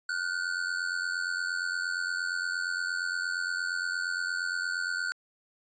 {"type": "ring-modulated tone", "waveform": "square", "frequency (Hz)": 1480, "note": "F#6", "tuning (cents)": 0, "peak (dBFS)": -27, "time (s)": [0.09, 5.12], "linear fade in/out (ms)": 0, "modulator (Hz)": 44.3, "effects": ["resampled to 16000 Hz"]}